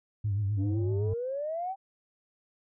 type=tone with vibrato; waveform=sine; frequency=101.8 Hz; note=G#2; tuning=34 cents flat; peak=-25 dBFS; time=0.24-1.14 s; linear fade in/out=10 ms; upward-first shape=triangle; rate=7.8 Hz; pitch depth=97 cents each way
type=exponential sweep; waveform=sine; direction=up; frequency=277.2 to 790 Hz; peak=-30 dBFS; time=0.56-1.76 s; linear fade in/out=50 ms
effects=tanh soft clip ceiling -22 dBFS